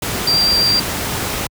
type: tone in noise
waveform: sine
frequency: 4723 Hz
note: D8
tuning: 9 cents sharp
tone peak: -12 dBFS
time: 0.27-0.8 s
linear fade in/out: 5 ms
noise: pink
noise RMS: -21 dBFS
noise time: 0.02-1.47 s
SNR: +6 dB
effects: high-pass 60 Hz 12 dB/octave